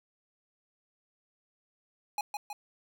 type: tone with echo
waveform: square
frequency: 830.6 Hz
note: G#5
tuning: in tune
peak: -30 dBFS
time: 2.18-2.21 s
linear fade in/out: 2 ms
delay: 160 ms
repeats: 2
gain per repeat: -4 dB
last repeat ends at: 2.53 s
effects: none